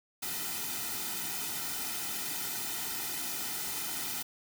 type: noise with comb filter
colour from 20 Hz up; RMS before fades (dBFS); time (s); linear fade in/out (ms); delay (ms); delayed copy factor
white; -36; 0.22-4.23; 10; 1.8; -0.8
effects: none